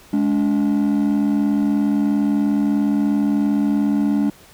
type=tone pair together; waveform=triangle; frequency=210 / 287 Hz; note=G#3 / D4; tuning=+19 / -40 cents; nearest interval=perfect fourth; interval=541 cents; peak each=-15 dBFS; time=0.13-4.3 s; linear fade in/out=5 ms; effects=tanh soft clip ceiling -10 dBFS + pink hiss -47 dBFS RMS until 4.53 s